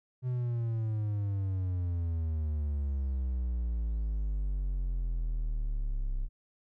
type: exponential sweep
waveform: triangle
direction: down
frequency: 127.6 to 32.21 Hz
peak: -27 dBFS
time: 0.22-6.29 s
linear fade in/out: 50 ms
effects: none